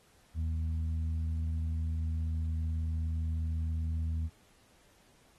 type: harmonic tone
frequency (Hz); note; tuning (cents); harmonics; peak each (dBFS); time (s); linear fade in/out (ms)
80.2; E2; -47; 1 / 2 / 3; -30 / -45 / -47; 0.34-4.3; 50
effects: pink hiss -65 dBFS RMS until 5.38 s + AAC 32 kbps